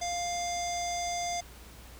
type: tone with low-pass filter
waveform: square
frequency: 700 Hz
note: F5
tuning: 4 cents sharp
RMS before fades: -33 dBFS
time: 0.01-1.41 s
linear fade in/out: 10 ms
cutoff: 6400 Hz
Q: 4.5
effects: added 60 Hz sine -50 dBFS peak until 1.99 s + pink hiss -52 dBFS RMS until 1.99 s